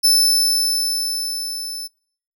sawtooth tone with level ramp, 5274 Hz, E8, in tune, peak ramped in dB -8 to -25 dBFS, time 0.03-1.88 s, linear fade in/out 20 ms, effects noise-tail reverb RT60 0.6 s tail -26 dB re dry

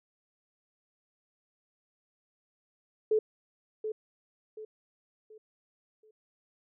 sine tone with echo, 432.8 Hz, A4, 29 cents flat, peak -22 dBFS, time 3.11-3.19 s, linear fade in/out 5 ms, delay 730 ms, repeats 4, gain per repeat -9 dB, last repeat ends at 6.11 s, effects none

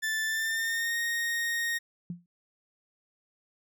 40% pulse tone with pitch glide, 1760 to 1860.4 Hz, A6 to A#6, 0 to -4 cents, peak -27 dBFS, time 0.02-1.79 s, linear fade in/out 20 ms, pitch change +96 cents, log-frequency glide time 0.25-0.97 s
sine tone with exponential decay, 174.1 Hz, F3, 5 cents flat, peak -30 dBFS, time 2.1-2.26 s, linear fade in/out 2 ms, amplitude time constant 33 ms
effects none

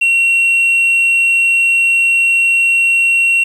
sine tone, 2733 Hz, F7, 38 cents flat, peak -6 dBFS, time 0.01-3.44 s, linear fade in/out 10 ms, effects tanh soft clip ceiling -8 dBFS + 7-bit

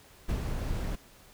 brown noise with ADSR envelope, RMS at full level -29 dBFS, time 0.28-0.96 s, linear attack 15 ms, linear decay 61 ms, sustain -3 dB, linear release 14 ms, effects pink hiss -56 dBFS RMS until 1.33 s

